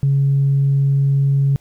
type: tone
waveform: sine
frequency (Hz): 138.59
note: C#3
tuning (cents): 0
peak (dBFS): -11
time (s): 0.03-1.56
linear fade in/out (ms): 0
effects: tanh soft clip ceiling -8 dBFS + pink hiss -56 dBFS RMS until 1.6 s